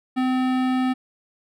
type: tone with hard clipping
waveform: sine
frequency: 256.7 Hz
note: C4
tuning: 33 cents flat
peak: -21 dBFS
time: 0.16-0.94 s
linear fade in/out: 20 ms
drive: 18 dB
effects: none